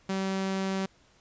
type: tone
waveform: sawtooth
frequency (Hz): 192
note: G3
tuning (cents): -36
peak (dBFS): -24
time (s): 0.09-0.86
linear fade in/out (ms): 5
effects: pink hiss -62 dBFS RMS until 1.2 s + resampled to 16000 Hz